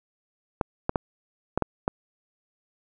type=clicks; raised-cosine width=1 ms; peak=-9 dBFS; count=6; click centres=0.612 / 0.894 / 0.958 / 1.576 / 1.623 / 1.879 s; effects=none